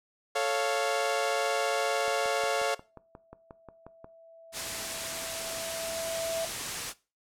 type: chord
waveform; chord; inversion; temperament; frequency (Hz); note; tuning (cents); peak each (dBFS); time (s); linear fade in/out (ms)
sawtooth; A augmented; none; equal; 440 / 554.4 / 698.5; A4 / C#5 / E#5; 0 / 0 / 0; -28 / -26 / -27; 0.35-2.75; 10
type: click train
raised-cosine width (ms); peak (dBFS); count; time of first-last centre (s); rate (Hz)
1; -30; 12; 2.08-4.044; 5.6
type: tone with exponential growth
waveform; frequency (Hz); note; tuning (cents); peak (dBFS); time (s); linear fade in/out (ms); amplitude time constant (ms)
sine; 659.3; E5; 0; -27; 2.58-6.45; 2; 840
type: noise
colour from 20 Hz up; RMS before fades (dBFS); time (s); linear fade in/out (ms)
white; -34; 4.52-6.94; 50
effects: noise-tail reverb RT60 0.3 s tail -19 dB re dry + low-pass 10000 Hz 12 dB/octave